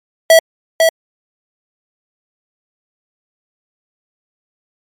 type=tone with echo; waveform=square; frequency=652 Hz; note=E5; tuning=19 cents flat; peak=-4 dBFS; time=0.3-0.39 s; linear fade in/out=2 ms; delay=500 ms; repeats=1; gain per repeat=-4 dB; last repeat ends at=0.89 s; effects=MP3 64 kbps